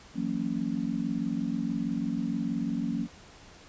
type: chord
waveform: sine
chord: F# dominant seventh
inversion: third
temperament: just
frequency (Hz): 166.5 / 185 / 231.2 / 277.5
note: E3 / F#3 / A#3 / C#4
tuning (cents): +18 / 0 / -14 / +2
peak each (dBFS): -37 / -34 / -31 / -33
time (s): 0.14-3.08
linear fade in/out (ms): 50
effects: pink hiss -52 dBFS RMS until 3.68 s + resampled to 16000 Hz